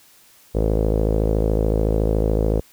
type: tone with low-pass filter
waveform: sawtooth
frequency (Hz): 53.8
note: A1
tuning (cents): -38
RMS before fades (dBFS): -19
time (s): 0.54-2.61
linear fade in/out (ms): 20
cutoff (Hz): 490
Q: 3.9
effects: white hiss -52 dBFS RMS until 2.72 s